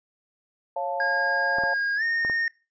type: chord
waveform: sine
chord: Db augmented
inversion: none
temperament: equal with one note detuned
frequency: 550.2 / 698.5 / 880 Hz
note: Db5 / F5 / A5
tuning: -13 / 0 / 0 cents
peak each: -30 dBFS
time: 0.76-1.74 s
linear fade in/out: 5 ms
type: tone with pitch glide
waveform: triangle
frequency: 1629 to 1839.1 Hz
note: G#6 to A#6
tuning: -34 to -24 cents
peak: -21 dBFS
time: 1-2.48 s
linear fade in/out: 2 ms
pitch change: +210 cents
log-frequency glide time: 1.96-2.03 s
type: clicks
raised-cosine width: 1 ms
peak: -20 dBFS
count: 4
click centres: 1.585 / 1.637 / 2.249 / 2.298 s
effects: noise-tail reverb RT60 0.3 s tail -21 dB re dry + resampled to 16000 Hz